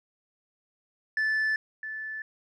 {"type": "tone with echo", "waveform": "sine", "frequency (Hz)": 1748, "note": "A6", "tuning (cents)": -12, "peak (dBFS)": -21, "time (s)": [1.17, 1.56], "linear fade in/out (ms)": 2, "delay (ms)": 660, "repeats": 1, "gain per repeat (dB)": -12, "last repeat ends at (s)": 2.22, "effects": ["tanh soft clip ceiling -23 dBFS"]}